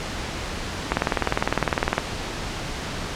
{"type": "click train", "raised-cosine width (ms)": 0.5, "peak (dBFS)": -4, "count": 22, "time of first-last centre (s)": [0.92, 1.981], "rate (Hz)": 19.8, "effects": ["pink hiss -30 dBFS RMS until 3.15 s", "low-pass 6000 Hz 12 dB/octave"]}